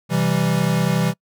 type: chord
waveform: square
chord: C major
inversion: none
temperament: equal with one note detuned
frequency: 130.81 / 165.29 / 196 Hz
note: C3 / E3 / G3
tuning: 0 / +5 / 0 cents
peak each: -23 / -20 / -23 dBFS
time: 0.09-1.14 s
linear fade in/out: 50 ms
effects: noise-tail reverb RT60 0.1 s tail -26 dB re dry